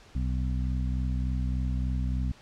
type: harmonic tone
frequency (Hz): 63.4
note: B1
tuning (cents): +46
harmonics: 1 / 2 / 3 / 4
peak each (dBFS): -27 / -33 / -37 / -39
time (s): 0.15-2.32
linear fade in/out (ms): 5
effects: pink hiss -54 dBFS RMS until 2.41 s + low-pass 6000 Hz 12 dB/octave